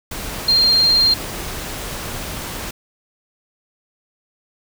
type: tone in noise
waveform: sine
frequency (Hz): 4194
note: C8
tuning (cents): +3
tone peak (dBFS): -11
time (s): 0.48-1.14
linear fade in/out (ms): 5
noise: pink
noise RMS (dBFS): -28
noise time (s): 0.11-2.71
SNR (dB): +14
effects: none